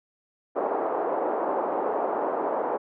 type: band-pass noise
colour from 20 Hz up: pink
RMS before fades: -27 dBFS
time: 0.55-2.78 s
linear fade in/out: 20 ms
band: 370 to 980 Hz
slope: 24 dB/octave
effects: none